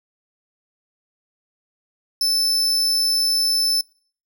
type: tone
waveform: 40% pulse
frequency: 5274 Hz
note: E8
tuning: in tune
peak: -16 dBFS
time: 2.21-3.81 s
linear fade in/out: 2 ms
effects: noise-tail reverb RT60 0.5 s tail -25 dB re dry